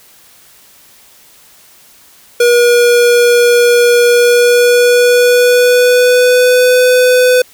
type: tone with pitch glide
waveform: square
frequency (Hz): 480.4 to 501.4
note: B4 to B4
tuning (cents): -48 to +26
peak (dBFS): -6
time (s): 2.4-7.42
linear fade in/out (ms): 5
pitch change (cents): +74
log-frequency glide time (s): 4.05-6.82
effects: white hiss -43 dBFS RMS until 7.53 s